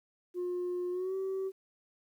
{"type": "tone with pitch glide", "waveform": "sine", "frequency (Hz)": [357.3, 382.9], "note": ["F4", "G4"], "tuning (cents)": [40, -41], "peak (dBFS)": -30, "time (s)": [0.34, 1.52], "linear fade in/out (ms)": 50, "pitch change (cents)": 119, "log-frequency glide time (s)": [0.91, 1.15], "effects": ["tanh soft clip ceiling -30 dBFS", "11-bit"]}